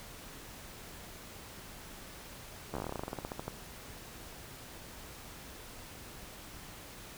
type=slowing click train; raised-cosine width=1 ms; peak=-23 dBFS; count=20; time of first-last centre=2.74-3.48 s; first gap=13 ms; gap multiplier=1.11; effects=pink hiss -49 dBFS RMS until 7.17 s